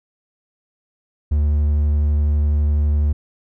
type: tone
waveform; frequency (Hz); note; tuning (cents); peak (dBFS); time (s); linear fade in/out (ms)
triangle; 74; D2; +14; -12; 1.31-3.13; 10
effects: none